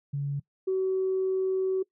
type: tone pair in turn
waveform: sine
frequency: 141.6 / 378 Hz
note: C#3 / F#4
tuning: +37 / +37 cents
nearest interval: octave + perfect fourth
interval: 1700 cents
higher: second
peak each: -27 / -23 dBFS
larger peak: second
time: 0.13-0.4 / 0.67-1.83 s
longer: second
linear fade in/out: 10 ms
effects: noise-tail reverb RT60 0.1 s tail -22 dB re dry + tanh soft clip ceiling -19 dBFS